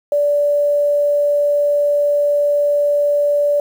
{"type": "tone with quantisation", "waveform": "sine", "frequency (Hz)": 581, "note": "D5", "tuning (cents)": -19, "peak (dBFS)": -12, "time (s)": [0.12, 3.6], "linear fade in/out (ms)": 2, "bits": 7, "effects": []}